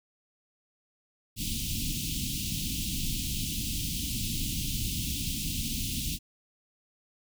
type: band-stop noise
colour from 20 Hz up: pink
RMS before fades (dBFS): -32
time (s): 1.36-6.19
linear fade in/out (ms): 50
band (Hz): 290 to 2700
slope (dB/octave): 48
effects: none